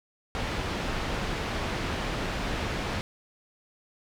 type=low-pass noise; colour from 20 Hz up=pink; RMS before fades=-31 dBFS; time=0.35-3.01 s; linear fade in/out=0 ms; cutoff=3700 Hz; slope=12 dB/octave; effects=none